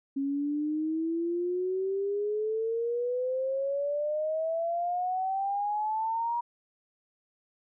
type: exponential sweep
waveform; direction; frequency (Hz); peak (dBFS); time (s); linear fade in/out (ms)
sine; up; 272.7 to 957; -27; 0.16-6.41; 10
effects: none